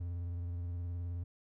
triangle tone with vibrato, 87 Hz, F2, 6 cents flat, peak -34 dBFS, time 0-1.24 s, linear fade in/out 10 ms, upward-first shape sine, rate 19 Hz, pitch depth 40 cents each way, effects none

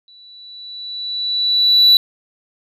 sine tone with exponential growth, 3950 Hz, B7, in tune, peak -3 dBFS, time 0.08-1.97 s, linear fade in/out 1 ms, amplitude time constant 410 ms, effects tanh soft clip ceiling -5 dBFS

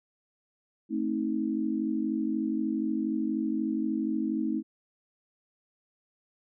sine chord, A diminished, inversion none, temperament just, 220 / 264 / 316.8 Hz, A3 / C4 / Eb4, 0 / +16 / +31 cents, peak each -31 / -32 / -30 dBFS, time 0.89-4.63 s, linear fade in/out 50 ms, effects none

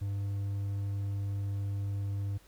triangle tone, 99.8 Hz, G2, 32 cents sharp, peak -29 dBFS, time 0.01-2.38 s, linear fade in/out 10 ms, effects added 50 Hz sine -60 dBFS peak until 2.47 s + pink hiss -62 dBFS RMS until 2.47 s

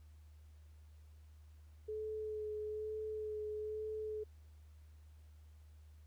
sine tone with vibrato, 428.9 Hz, A4, 44 cents flat, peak -39 dBFS, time 1.88-4.24 s, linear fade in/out 10 ms, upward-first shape sine, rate 1.1 Hz, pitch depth 16 cents each way, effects added 76 Hz sine -56 dBFS peak until 6.06 s + pink hiss -75 dBFS RMS until 6.06 s

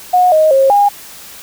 sine tone with pitch steps, 726 / 625 / 539 / 813 Hz, F#5 / D#5 / C#5 / G#5, -33 / +8 / -49 / -37 cents, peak -6 dBFS, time 0.13-0.89 s, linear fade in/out 10 ms, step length 190 ms, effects white hiss -34 dBFS RMS until 1.42 s

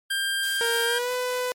25% pulse tone, 1592 Hz, G6, 26 cents sharp, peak -20 dBFS, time 0.1-0.99 s, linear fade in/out 10 ms
blue noise, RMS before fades -35 dBFS, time 0.43-0.86 s, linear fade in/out 2 ms
sawtooth tone with pitch glide, 466.2 to 499.7 Hz, A#4 to B4, 0 to +20 cents, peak -21 dBFS, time 0.61-1.52 s, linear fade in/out 0 ms, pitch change +120 cents, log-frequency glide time 0.85-1.11 s
effects MP3 64 kbps

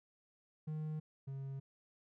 triangle tone pair in turn, 154.6 / 135.88 Hz, D#3 / C#3, -11 / -34 cents, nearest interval major second, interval 223 cents, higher first, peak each -36 / -39 dBFS, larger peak first, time 0.67-1 / 1.27-1.6 s, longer neither, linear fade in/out 10 ms, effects none

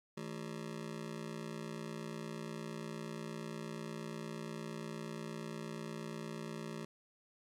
25% pulse ring-modulated tone, 188.5 Hz, F#3, 32 cents sharp, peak -35 dBFS, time 0.17-6.85 s, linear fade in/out 5 ms, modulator 30 Hz, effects low-pass 10000 Hz 12 dB/octave + 12-bit

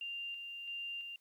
sine tone with tremolo, 2790 Hz, F7, 2 cents flat, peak -39 dBFS, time 0.01-1.16 s, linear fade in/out 2 ms, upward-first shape square, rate 1.5 Hz, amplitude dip 35%, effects white hiss -75 dBFS RMS until 1.2 s + high-pass 100 Hz 12 dB/octave

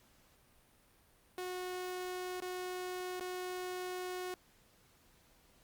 sawtooth tone with dropouts, 364.8 Hz, F#4, 24 cents flat, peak -35 dBFS, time 1.38-4.34 s, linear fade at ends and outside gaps 1 ms, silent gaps 2.402-2.422 / 3.197-3.208 s, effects pink hiss -67 dBFS RMS until 5.63 s + Opus 48 kbps

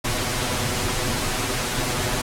pink noise with comb filter, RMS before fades -24 dBFS, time 0.04-2.22 s, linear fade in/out 10 ms, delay 8.1 ms, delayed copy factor +0.85, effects low-pass 11000 Hz 12 dB/octave

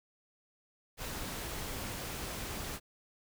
pink noise, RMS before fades -40 dBFS, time 0.97-2.8 s, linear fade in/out 50 ms, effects none

